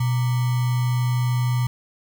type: tone with sample-and-hold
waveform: sine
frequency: 123.47 Hz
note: B2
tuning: in tune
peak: -18 dBFS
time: 0-1.67 s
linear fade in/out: 5 ms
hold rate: 1050 Hz
effects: none